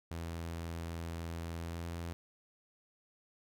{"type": "tone with pitch glide", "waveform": "sawtooth", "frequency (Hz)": [83.5, 84.71], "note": ["E2", "E2"], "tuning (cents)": [23, 48], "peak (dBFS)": -35, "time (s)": [0.11, 2.13], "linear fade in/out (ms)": 0, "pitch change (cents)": 25, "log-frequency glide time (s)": [1.59, 1.87], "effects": []}